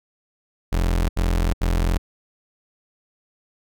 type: tone bursts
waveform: 35% pulse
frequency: 42.91 Hz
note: F1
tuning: 30 cents flat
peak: -16 dBFS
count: 3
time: 0.72-1.98 s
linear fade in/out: 10 ms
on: 370 ms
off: 75 ms
effects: none